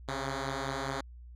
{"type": "beating tone pair", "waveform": "5% pulse", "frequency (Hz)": [134.3, 139.2], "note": ["C3", "C#3"], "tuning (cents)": [46, 8], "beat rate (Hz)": 4.9, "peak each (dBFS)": [-23, -27], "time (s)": [0.08, 1.01], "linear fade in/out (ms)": 5, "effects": ["added 60 Hz sine -46 dBFS peak until 1.35 s", "low-pass 7000 Hz 12 dB/octave"]}